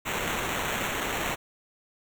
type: noise with sample-and-hold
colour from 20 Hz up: white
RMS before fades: -30 dBFS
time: 0.05-1.36 s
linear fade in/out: 20 ms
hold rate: 4900 Hz
effects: none